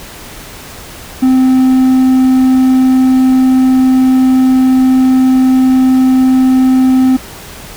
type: tone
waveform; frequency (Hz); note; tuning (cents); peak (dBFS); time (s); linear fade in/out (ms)
triangle; 259.2; C4; -16; -3; 1.22-7.17; 10
effects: pink hiss -30 dBFS RMS until 7.76 s